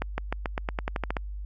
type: accelerating click train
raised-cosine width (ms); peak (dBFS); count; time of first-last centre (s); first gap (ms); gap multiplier
0.5; -13; 12; 0.02-1.168; 160; 0.91
effects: added 50 Hz sine -33 dBFS peak until 1.45 s